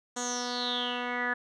10% pulse tone with low-pass filter sweep, 245.1 Hz, B3, 13 cents flat, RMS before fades -32 dBFS, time 0.16-1.34 s, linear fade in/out 10 ms, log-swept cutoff 7300 to 1700 Hz, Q 9.4, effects none

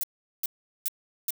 violet noise bursts, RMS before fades -28 dBFS, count 4, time 0.01-1.306 s, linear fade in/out 0 ms, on 24 ms, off 400 ms, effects none

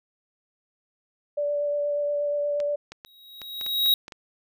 sine tone with vibrato, 582 Hz, D5, 16 cents flat, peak -23 dBFS, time 1.37-2.76 s, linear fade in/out 10 ms, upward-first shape sine, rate 8.4 Hz, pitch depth 11 cents each way
clicks, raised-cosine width 0.2 ms, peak -22 dBFS, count 9, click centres 2.602 / 2.92 / 3.049 / 3.417 / 3.612 / 3.664 / 3.861 / 4.081 / 4.122 s
square tone with exponential growth, 3814 Hz, A#7, 39 cents sharp, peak -16 dBFS, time 3.06-3.94 s, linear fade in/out 2 ms, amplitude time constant 190 ms
effects none

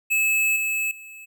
square tone with level steps, 2600 Hz, E7, 24 cents flat, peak -19 / -23 / -40 dBFS, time 0.1-1.26 s, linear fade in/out 20 ms, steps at 0.56 / 0.91 s, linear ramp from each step 2 ms, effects none

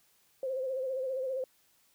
sine tone with vibrato, 523.3 Hz, C5, in tune, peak -31 dBFS, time 0.43-1.44 s, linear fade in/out 2 ms, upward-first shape sine, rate 15 Hz, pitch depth 56 cents each way, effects white hiss -68 dBFS RMS until 1.94 s

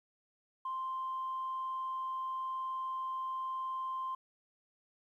sine tone, 1046.5 Hz, C6, in tune, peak -34 dBFS, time 0.65-4.15 s, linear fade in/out 5 ms, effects tanh soft clip ceiling -31 dBFS + 12-bit

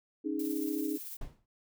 sine chord, C# suspended second, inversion none, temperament equal, 277.2 / 311.1 / 415.3 Hz, C#4 / D#4 / G#4, 0 / 0 / 0 cents, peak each -36 / -33 / -39 dBFS, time 0.24-0.98 s, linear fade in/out 20 ms
violet noise with tremolo, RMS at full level -42 dBFS, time 0.39-1.17 s, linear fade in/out 5 ms, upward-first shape sine, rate 18 Hz, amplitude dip 35%
brown noise with exponential decay, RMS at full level -37 dBFS, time 1.21-1.46 s, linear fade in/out 5 ms, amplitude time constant 53 ms
effects none

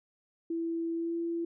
sine tone with pitch glide, 332.1 to 336.9 Hz, E4 to E4, +13 to +38 cents, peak -30 dBFS, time 0.5-1.45 s, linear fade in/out 5 ms, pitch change +25 cents, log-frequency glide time 0.94-1.16 s, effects none

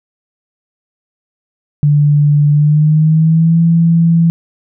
sine tone with pitch glide, 146.83 to 166.73 Hz, D3 to E3, 0 to +20 cents, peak -6 dBFS, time 1.83-4.3 s, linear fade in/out 0 ms, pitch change +220 cents, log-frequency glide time 2.51-3.6 s, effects none

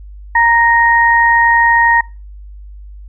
sine tone pair together, 932.4 / 1864.7 Hz, A#5 / A#6, 0 / 0 cents, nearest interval octave, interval 1200 cents, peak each -10 dBFS, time 0.35-2.01 s, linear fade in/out 5 ms, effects noise-tail reverb RT60 0.3 s tail -23 dB re dry + added 50 Hz sine -30 dBFS peak until 3.08 s

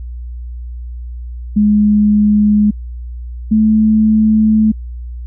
sine tone pair in turn, 209.1 / 216.9 Hz, G#3 / A3, +12 / -25 cents, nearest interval minor second, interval 63 cents, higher second, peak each -7 dBFS, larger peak neither, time 1.56-2.71 / 3.51-4.72 s, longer second, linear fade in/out 10 ms, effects added 60 Hz sine -23 dBFS peak until 5.26 s

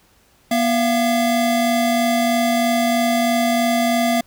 square tone pair together, 241.4 / 681.1 Hz, B3 / F5, -39 / -44 cents, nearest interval octave + tritone, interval 1795 cents, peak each -19 dBFS, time 0.51-4.21 s, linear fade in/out 5 ms, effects pink hiss -56 dBFS RMS until 4.26 s

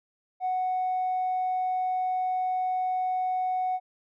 triangle tone with tanh clipping, 740 Hz, F#5, in tune, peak -25 dBFS, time 0.4-3.8 s, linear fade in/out 50 ms, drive 5 dB, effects none

